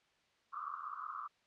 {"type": "band-pass noise", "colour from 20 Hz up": "white", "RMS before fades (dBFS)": -44, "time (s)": [0.52, 1.28], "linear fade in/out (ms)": 20, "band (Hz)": [1100, 1300], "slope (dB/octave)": 96, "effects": ["white hiss -73 dBFS RMS until 1.46 s", "low-pass 4000 Hz 12 dB/octave"]}